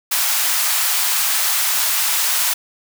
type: high-pass noise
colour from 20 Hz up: white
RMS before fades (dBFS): -18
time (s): 0.11-2.54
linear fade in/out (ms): 10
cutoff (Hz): 750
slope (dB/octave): 24
effects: none